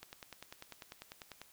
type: click train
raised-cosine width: 0.2 ms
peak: -29 dBFS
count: 15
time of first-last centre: 0.03-1.416 s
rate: 10.1 Hz
effects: white hiss -63 dBFS RMS until 1.52 s